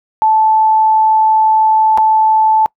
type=tone with dropouts; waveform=sine; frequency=874 Hz; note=A5; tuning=12 cents flat; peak=-7 dBFS; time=0.22-2.66 s; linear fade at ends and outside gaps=0 ms; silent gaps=1.975-1.982 s; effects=noise-tail reverb RT60 0.1 s tail -25 dB re dry